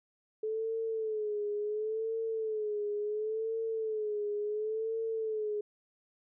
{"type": "tone with vibrato", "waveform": "sine", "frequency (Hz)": 431.7, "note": "A4", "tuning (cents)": -33, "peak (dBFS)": -31, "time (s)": [0.43, 5.61], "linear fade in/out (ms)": 5, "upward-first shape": "sine", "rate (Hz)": 0.71, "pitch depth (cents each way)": 72, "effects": []}